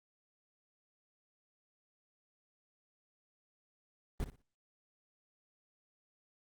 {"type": "noise with echo", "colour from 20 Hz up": "brown", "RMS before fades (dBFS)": -34, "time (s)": [4.2, 4.24], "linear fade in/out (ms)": 0, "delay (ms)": 59, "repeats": 3, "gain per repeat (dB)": -12, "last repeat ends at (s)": 4.417, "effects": ["Opus 24 kbps"]}